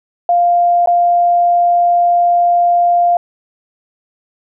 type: tone with dropouts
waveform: sine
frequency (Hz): 698.5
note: F5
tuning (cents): 0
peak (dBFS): -8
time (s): 0.29-3.17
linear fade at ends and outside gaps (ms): 2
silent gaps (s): 0.86-0.873
effects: none